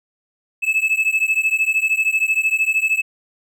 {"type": "beating tone pair", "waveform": "triangle", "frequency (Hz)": [2599, 2612], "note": ["E7", "E7"], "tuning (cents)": [-25, -17], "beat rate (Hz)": 13, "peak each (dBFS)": -17, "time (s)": [0.62, 3.02], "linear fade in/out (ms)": 20, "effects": []}